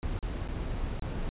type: noise with dropouts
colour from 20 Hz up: brown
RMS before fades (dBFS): -33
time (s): 0.03-1.29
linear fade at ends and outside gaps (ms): 0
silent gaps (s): 0.189-0.227 / 0.477-0.486 / 0.995-1.023
effects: resampled to 8000 Hz